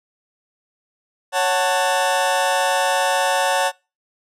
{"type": "chord", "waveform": "sawtooth", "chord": "F# minor", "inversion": "second", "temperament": "just", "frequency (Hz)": [555, 740, 888], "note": ["C#5", "F#5", "A5"], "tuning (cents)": [2, 0, 16], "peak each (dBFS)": -17, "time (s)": [1.32, 3.72], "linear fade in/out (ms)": 50, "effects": ["noise-tail reverb RT60 0.3 s tail -25 dB re dry", "low-pass 11000 Hz 12 dB/octave"]}